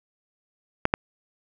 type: clicks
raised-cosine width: 0.5 ms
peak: -4 dBFS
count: 2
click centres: 0.854 / 0.939 s
effects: none